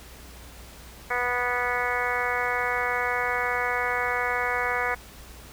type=harmonic tone; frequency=245.6 Hz; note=B3; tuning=9 cents flat; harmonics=2 / 3 / 4 / 5 / 6 / 7 / 8 / 9; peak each=-32 / -32 / -32 / -32 / -32 / -32 / -32 / -32 dBFS; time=1.1-4.95 s; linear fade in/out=10 ms; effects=added 60 Hz sine -47 dBFS peak until 5.52 s + pink hiss -47 dBFS RMS until 5.52 s